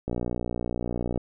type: click train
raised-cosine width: 2 ms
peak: -16 dBFS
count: 67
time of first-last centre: 0.08-1.176 s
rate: 60.2 Hz
effects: none